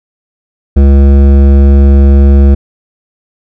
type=tone with hard clipping; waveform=triangle; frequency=69.3 Hz; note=C#2; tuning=in tune; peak=-3 dBFS; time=0.76-2.55 s; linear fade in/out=10 ms; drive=17 dB; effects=none